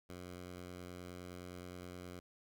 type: tone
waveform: 10% pulse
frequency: 89.6 Hz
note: F2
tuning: 45 cents sharp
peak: -39 dBFS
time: 0.09-2.2 s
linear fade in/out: 10 ms
effects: none